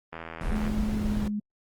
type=click train; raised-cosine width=0.5 ms; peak=-22 dBFS; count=46; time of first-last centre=0.13-0.678 s; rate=82.1 Hz
type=noise; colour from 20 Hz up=brown; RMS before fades=-30 dBFS; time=0.41-1.28 s; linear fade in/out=2 ms
type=tone with pitch glide; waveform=sine; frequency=212.9 to 208.5 Hz; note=G#3 to G#3; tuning=+43 to +7 cents; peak=-27 dBFS; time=0.51-1.4 s; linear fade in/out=10 ms; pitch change=-36 cents; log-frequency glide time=0.89-1.25 s
effects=Opus 32 kbps